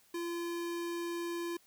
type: tone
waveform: square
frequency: 342.4 Hz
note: F4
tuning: 34 cents flat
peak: -36 dBFS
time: 0.14-1.57 s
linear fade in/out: 5 ms
effects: white hiss -66 dBFS RMS until 1.66 s